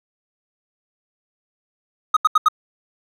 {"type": "tone bursts", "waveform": "triangle", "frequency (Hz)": 1256, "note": "D#6", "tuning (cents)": 16, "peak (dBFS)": -8, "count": 4, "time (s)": [2.14, 2.485], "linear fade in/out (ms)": 5, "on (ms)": 27, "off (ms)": 79, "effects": []}